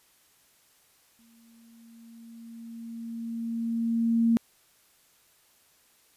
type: tone with exponential growth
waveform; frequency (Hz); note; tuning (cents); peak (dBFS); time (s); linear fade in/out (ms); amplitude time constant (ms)
sine; 230.1; A#3; -22; -18; 1.19-4.37; 0; 690
effects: white hiss -63 dBFS RMS until 6.16 s + resampled to 32000 Hz